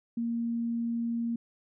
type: tone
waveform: sine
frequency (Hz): 233.1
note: A#3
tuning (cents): 0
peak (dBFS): -28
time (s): 0.17-1.36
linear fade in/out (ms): 5
effects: none